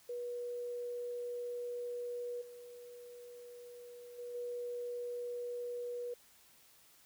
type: tone with level steps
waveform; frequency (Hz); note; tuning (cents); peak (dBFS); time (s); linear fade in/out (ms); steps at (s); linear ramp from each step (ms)
sine; 484.7; B4; -32; -38 / -49 / -42 / -38; 0.09-6.14; 5; 2.41 / 4.18 / 4.34; 10
effects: white hiss -64 dBFS RMS until 7.05 s